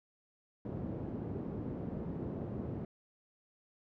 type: band-pass noise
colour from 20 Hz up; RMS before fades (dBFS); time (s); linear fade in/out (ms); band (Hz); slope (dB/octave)
pink; -40; 0.65-2.85; 2; 110 to 360; 12
effects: none